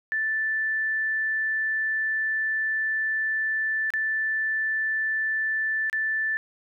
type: tone with dropouts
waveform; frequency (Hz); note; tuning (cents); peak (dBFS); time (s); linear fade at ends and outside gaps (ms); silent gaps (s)
sine; 1760; A6; 0; -23; 0.12-6.37; 0; 3.904-3.937 / 5.898-5.929
effects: none